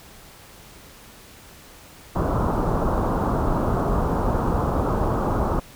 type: low-pass noise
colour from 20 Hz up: pink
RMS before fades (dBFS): -22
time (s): 2.15-5.6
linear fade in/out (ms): 10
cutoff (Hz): 1300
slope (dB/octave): 48
effects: pink hiss -46 dBFS RMS until 5.75 s